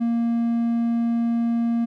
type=tone; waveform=triangle; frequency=233.1 Hz; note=A#3; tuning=in tune; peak=-17 dBFS; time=0-1.86 s; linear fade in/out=20 ms; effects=none